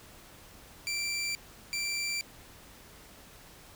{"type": "tone pair in turn", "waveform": "20% pulse", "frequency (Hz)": [2349, 2349], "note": ["D7", "D7"], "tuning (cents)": [0, 0], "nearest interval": "unison", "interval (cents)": 0, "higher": "neither", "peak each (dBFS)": -26, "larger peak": "neither", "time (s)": [[0.87, 1.35], [1.73, 2.21]], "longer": "neither", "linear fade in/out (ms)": 0, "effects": ["pink hiss -53 dBFS RMS until 3.75 s"]}